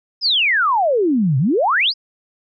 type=exponential two-way sweep; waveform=sine; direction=down then up; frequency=5274 to 124.1 to 5274 Hz; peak=-13 dBFS; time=0.21-1.94 s; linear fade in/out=50 ms; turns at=1.38 s; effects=none